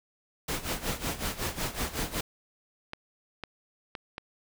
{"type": "noise with tremolo", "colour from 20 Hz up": "pink", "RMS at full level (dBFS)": -30, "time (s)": [0.48, 2.21], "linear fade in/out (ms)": 5, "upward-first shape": "sine", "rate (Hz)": 5.4, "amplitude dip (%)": 80}
{"type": "clicks", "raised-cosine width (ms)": 0.3, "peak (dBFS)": -20, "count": 4, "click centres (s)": [2.934, 3.437, 3.952, 4.181]}
{"effects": []}